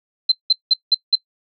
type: tone bursts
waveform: sine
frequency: 4094 Hz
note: C8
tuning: 38 cents flat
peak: -10 dBFS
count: 5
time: 0.29-1.155 s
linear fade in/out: 5 ms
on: 29 ms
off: 180 ms
effects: noise-tail reverb RT60 0.1 s tail -22 dB re dry